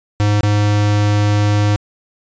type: tone with dropouts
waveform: square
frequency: 103.83 Hz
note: G#2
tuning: in tune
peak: -12 dBFS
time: 0.2-1.76 s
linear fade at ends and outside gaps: 0 ms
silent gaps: 0.408-0.433 s
effects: resampled to 16000 Hz